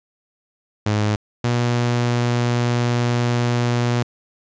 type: tone pair in turn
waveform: sawtooth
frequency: 105.5 / 120.63 Hz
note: G#2 / B2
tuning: +28 / -40 cents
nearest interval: major second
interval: 232 cents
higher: second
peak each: -13 dBFS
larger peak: neither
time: 0.86-1.16 / 1.44-4.03 s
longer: second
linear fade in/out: 5 ms
effects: resampled to 16000 Hz + 9-bit